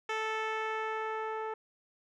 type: tone with low-pass filter sweep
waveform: 10% pulse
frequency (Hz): 438.8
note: A4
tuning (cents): -5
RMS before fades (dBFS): -35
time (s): 0.09-1.54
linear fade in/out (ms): 5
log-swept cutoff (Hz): 3900 to 980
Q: 0.78
effects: none